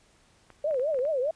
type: clicks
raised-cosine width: 0.5 ms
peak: -33 dBFS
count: 7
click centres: 0.503 / 0.71 / 0.744 / 0.796 / 0.945 / 0.99 / 1.052 s
type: tone with vibrato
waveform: sine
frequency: 563 Hz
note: C#5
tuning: 27 cents sharp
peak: -24 dBFS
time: 0.64-1.31 s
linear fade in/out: 5 ms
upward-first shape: triangle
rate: 4.9 Hz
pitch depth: 270 cents each way
effects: pink hiss -62 dBFS RMS until 1.35 s + resampled to 22050 Hz